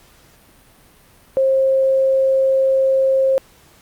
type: tone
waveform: sine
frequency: 533 Hz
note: C5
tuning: 32 cents sharp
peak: -12 dBFS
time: 1.37-3.38 s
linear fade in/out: 0 ms
effects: pink hiss -50 dBFS RMS until 3.81 s + Opus 48 kbps